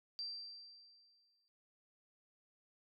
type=tone with exponential decay; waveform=sine; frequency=4699 Hz; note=D8; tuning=in tune; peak=-39 dBFS; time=0.19-1.48 s; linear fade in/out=0 ms; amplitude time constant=280 ms; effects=none